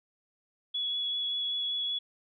sine tone with vibrato, 3381 Hz, G#7, 30 cents sharp, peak -29 dBFS, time 0.74-1.99 s, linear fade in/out 10 ms, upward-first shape triangle, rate 5.2 Hz, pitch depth 10 cents each way, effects none

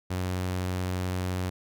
sawtooth tone, 91.6 Hz, F#2, 17 cents flat, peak -24 dBFS, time 0.1-1.5 s, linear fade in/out 10 ms, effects none

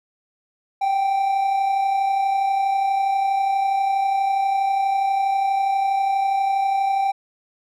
triangle tone pair together, 751.7 / 784 Hz, F#5 / G5, +27 / 0 cents, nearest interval minor second, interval 73 cents, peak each -27 / -16 dBFS, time 0.81-7.12 s, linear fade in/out 10 ms, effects none

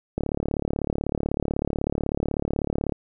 click train, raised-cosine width 2 ms, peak -11 dBFS, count 100, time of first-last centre 0.18-2.922 s, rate 36.1 Hz, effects none

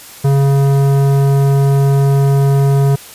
sine tone with tanh clipping, 138.59 Hz, C#3, in tune, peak -10 dBFS, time 0.24-2.96 s, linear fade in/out 10 ms, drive 15 dB, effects white hiss -35 dBFS RMS until 3.14 s + resampled to 32000 Hz

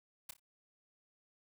white noise with echo, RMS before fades -45 dBFS, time 0.29-0.31 s, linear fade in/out 5 ms, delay 29 ms, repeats 3, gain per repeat -10 dB, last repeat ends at 0.397 s, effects none

